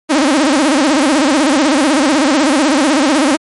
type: tone with vibrato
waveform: sawtooth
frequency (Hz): 288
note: D4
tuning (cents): -34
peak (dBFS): -5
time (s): 0.09-3.37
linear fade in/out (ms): 20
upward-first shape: sine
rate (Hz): 16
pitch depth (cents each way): 190
effects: MP3 48 kbps